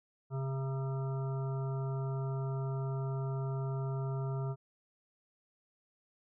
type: harmonic tone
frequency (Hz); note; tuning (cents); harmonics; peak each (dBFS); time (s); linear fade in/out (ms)
134.2; C3; +44; 1 / 3 / 5 / 7 / 9 / 10; -33 / -43 / -47 / -50 / -52 / -53; 0.3-4.56; 50
effects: none